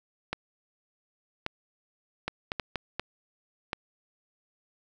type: two click trains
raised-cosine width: 0.3 ms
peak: -14 / -14 dBFS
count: 4 / 4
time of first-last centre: 2.28-2.996 / 0.33-3.731 s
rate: 4.19 / 0.882 Hz
effects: none